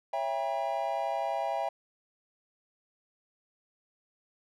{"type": "chord", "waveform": "triangle", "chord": "C# diminished seventh", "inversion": "none", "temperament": "just", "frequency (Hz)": [554.4, 665.2, 798.3, 957.9], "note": ["C#5", "E5", "G5", "Bb5"], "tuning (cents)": [0, 16, 31, 47], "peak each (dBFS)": [-36, -31, -31, -36], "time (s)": [0.13, 1.69], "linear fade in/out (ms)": 5, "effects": []}